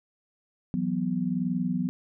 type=chord; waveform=sine; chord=E suspended second; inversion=none; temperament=just; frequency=164.81 / 185.42 / 247.2 Hz; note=E3 / F#3 / B3; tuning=0 / +4 / +2 cents; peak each=-32 / -28 / -29 dBFS; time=0.74-1.89 s; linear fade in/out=0 ms; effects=none